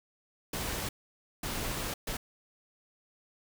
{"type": "noise bursts at uneven times", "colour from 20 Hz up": "pink", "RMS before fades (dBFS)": -35, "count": 3, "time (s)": [[0.53, 0.89], [1.43, 1.94], [2.07, 2.17]], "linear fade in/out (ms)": 5, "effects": []}